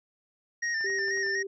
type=tone with vibrato; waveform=square; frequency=1833 Hz; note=A#6; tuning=30 cents flat; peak=-28 dBFS; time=0.62-1.43 s; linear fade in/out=10 ms; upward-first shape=square; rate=4.1 Hz; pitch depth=39 cents each way
type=click train; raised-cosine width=0.5 ms; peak=-33 dBFS; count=6; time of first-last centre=0.81-1.265 s; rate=11 Hz
type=tone; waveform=sine; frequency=392 Hz; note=G4; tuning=in tune; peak=-33 dBFS; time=0.84-1.47 s; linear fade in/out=5 ms
effects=resampled to 16000 Hz